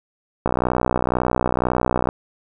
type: click train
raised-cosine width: 1 ms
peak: -4 dBFS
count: 102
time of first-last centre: 0.46-2.089 s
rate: 62 Hz
effects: none